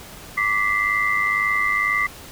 sine tone cluster, 1170 / 1969 / 2071 Hz, D6 / B6 / C7, -7 / -6 / -18 cents, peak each -23 / -23 / -21 dBFS, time 0.37-2.07 s, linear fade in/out 10 ms, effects pink hiss -40 dBFS RMS until 2.31 s

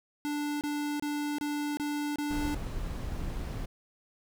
square tone bursts, 293.7 Hz, D4, in tune, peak -31 dBFS, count 6, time 0.25-2.545 s, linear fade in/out 0 ms, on 360 ms, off 27 ms
brown noise, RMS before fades -35 dBFS, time 2.3-3.66 s, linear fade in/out 10 ms
effects none

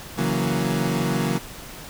30% pulse chord, F# dominant seventh, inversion second, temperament equal, 138.59 / 164.81 / 185 / 233.1 Hz, C#3 / E3 / F#3 / A#3, 0 / 0 / 0 / 0 cents, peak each -24 dBFS, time 0.17-1.39 s, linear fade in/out 20 ms, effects pink hiss -39 dBFS RMS until 1.89 s

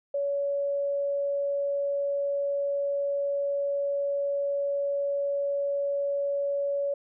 sine tone, 564 Hz, C#5, 30 cents sharp, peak -25 dBFS, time 0.14-6.94 s, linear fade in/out 5 ms, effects none

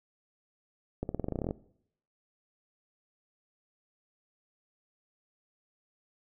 accelerating click train, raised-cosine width 2 ms, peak -19 dBFS, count 14, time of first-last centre 1.03-1.509 s, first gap 61 ms, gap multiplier 0.91, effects noise-tail reverb RT60 0.7 s tail -20 dB re dry

